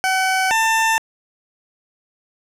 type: tone pair in turn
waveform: 20% pulse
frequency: 756 / 893.6 Hz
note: F#5 / A5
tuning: +37 / +27 cents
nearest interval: minor third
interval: 290 cents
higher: second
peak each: -11 / -10 dBFS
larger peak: second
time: 0.04-0.51 / 0.51-0.98 s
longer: neither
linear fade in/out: 0 ms
effects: low-pass 11000 Hz 12 dB/octave + 7-bit